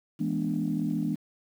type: chord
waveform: sine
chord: E dominant seventh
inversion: none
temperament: equal with one note detuned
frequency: 164.81 / 207.7 / 242.4 / 293.7 Hz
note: E3 / G#3 / B3 / D4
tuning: 0 / 0 / -32 / 0 cents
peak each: -31 dBFS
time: 0.19-1.16 s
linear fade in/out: 20 ms
effects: tanh soft clip ceiling -17 dBFS + 9-bit